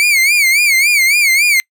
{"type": "tone with vibrato", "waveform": "40% pulse", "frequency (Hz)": 2252, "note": "C#7", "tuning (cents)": 27, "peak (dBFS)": -8, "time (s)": [0, 1.6], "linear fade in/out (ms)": 0, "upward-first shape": "sine", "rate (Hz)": 3.6, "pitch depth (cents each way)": 140, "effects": ["noise-tail reverb RT60 0.1 s tail -26 dB re dry"]}